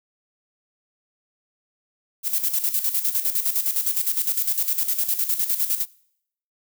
violet noise with tremolo, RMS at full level -21 dBFS, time 2.23-5.86 s, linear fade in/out 50 ms, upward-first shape square, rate 9.8 Hz, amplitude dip 65%, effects noise-tail reverb RT60 0.7 s tail -23 dB re dry

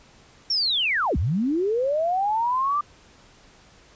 sine linear two-way sweep, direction down then up, 5588 to 58 to 1198 Hz, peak -20 dBFS, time 0.5-2.81 s, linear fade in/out 5 ms, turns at 1.17 s, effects pink hiss -53 dBFS RMS until 3.95 s + resampled to 16000 Hz

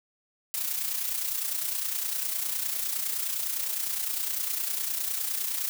blue noise with amplitude modulation, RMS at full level -28 dBFS, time 0.54-5.69 s, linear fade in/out 0 ms, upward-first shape sine, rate 29.8 Hz, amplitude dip 55%, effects none

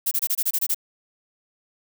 violet noise bursts, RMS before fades -22 dBFS, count 9, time 0.06-0.746 s, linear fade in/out 10 ms, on 54 ms, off 25 ms, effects none

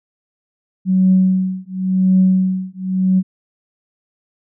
sine tone with tremolo, 187 Hz, F#3, 19 cents sharp, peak -7 dBFS, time 0.85-3.23 s, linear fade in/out 50 ms, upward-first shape triangle, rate 0.93 Hz, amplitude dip 100%, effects tanh soft clip ceiling -3 dBFS

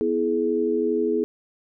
sine chord, E major, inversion second, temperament equal with one note detuned, 246.9 / 329.6 / 422.1 Hz, B3 / E4 / G#4, 0 / 0 / +28 cents, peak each -27 / -25 / -22 dBFS, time 0.01-1.24 s, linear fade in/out 0 ms, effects none

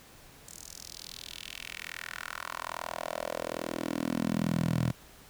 10% pulse tone with high-pass filter sweep, 41.2 Hz, E1, in tune, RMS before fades -35 dBFS, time 0.46-4.92 s, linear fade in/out 20 ms, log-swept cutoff 7600 to 120 Hz, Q 2.5, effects pink hiss -54 dBFS RMS until 5.29 s

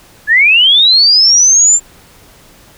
sine linear sweep, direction up, 1661.2 to 7360 Hz, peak -4 dBFS, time 0.27-1.8 s, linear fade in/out 50 ms, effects pink hiss -42 dBFS RMS until 2.77 s

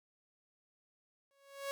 sawtooth tone with exponential growth, 554.4 Hz, C#5, in tune, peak -31 dBFS, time 1.31-1.71 s, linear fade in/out 0 ms, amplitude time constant 85 ms, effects none

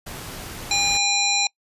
pink noise, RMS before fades -35 dBFS, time 0.06-0.98 s, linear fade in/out 10 ms
harmonic tone, 810 Hz, G#5, 43 cents flat, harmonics 1 / 3 / 5 / 7 / 9, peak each -27 / -23 / -22 / -29 / -25 dBFS, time 0.71-1.47 s, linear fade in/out 2 ms
effects noise-tail reverb RT60 0.1 s tail -25 dB re dry + resampled to 32000 Hz

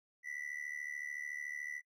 triangle tone with amplitude modulation, 1975.5 Hz, B6, in tune, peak -35 dBFS, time 0.23-1.82 s, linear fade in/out 50 ms, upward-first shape sine, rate 73.7 Hz, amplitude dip 85%, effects noise-tail reverb RT60 0.1 s tail -25 dB re dry

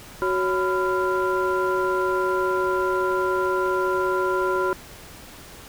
sine tone cluster, 371.4 / 557 / 1002 / 1388 Hz, F#4 / C#5 / B5 / F6, +7 / +8 / +25 / -11 cents, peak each -22 / -28 / -25 / -26 dBFS, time 0.22-4.73 s, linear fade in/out 0 ms, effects tanh soft clip ceiling -13 dBFS + pink hiss -43 dBFS RMS until 5.68 s

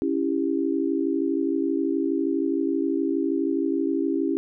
sine chord, C# diminished, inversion none, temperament equal with one note detuned, 277.2 / 329.6 / 396.3 Hz, C#4 / E4 / G4, 0 / 0 / +19 cents, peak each -25 / -25 / -28 dBFS, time 0.02-4.37 s, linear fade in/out 0 ms, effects none

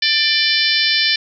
harmonic tone with a mistuned harmonic, 591 Hz, D5, 11 cents sharp, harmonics 3 / 4 / 5 / 6 / 7 / 8 / 9, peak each -21 / -21 / -21 / -21 / -21 / -21 / -21 dBFS, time 0.02-1.16 s, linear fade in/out 5 ms, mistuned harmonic 5, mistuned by +23 cents, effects none

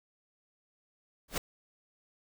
pink noise with exponential growth, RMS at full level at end -25 dBFS, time 1.28-1.38 s, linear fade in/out 5 ms, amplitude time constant 20 ms, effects none

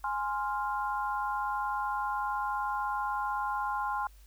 sine chord, F minor, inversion first, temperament equal, 830.6 / 1046.5 / 1396.9 Hz, Ab5 / C6 / F6, 0 / 0 / 0 cents, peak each -33 / -33 / -37 dBFS, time 0.04-4.07 s, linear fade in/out 2 ms, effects added 50 Hz sine -52 dBFS peak until 4.26 s + white hiss -64 dBFS RMS until 4.26 s

